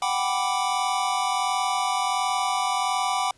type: chord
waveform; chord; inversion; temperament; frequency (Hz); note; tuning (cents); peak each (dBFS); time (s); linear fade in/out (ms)
square; G major seventh; third; equal with one note detuned; 742.6 / 784 / 987.8 / 1174.7; F#5 / G5 / B5 / D6; +6 / 0 / 0 / 0; -29; 0.02-3.31; 2
effects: pink hiss -59 dBFS RMS until 3.37 s + resampled to 24000 Hz